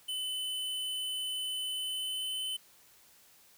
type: tone with pitch glide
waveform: square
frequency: 3022 to 3041 Hz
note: F#7 to F#7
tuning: +36 to +47 cents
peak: -34 dBFS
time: 0.08-2.57 s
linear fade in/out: 10 ms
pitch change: +11 cents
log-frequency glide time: 1.65-2.44 s
effects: white hiss -61 dBFS RMS until 3.57 s